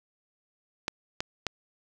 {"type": "clicks", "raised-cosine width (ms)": 0.2, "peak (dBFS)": [-11, -12, -11], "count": 3, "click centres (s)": [0.881, 1.205, 1.467], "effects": []}